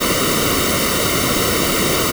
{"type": "noise with comb filter", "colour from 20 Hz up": "pink", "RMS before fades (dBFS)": -17, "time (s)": [0, 2.12], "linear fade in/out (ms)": 20, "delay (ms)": 1.2, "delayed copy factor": -0.8, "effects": []}